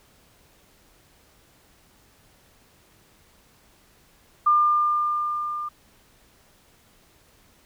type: tone with level ramp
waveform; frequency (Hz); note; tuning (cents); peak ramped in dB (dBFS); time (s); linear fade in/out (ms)
sine; 1200; D6; +37; -14 to -28; 4.46-5.69; 10
effects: pink hiss -58 dBFS RMS until 7.65 s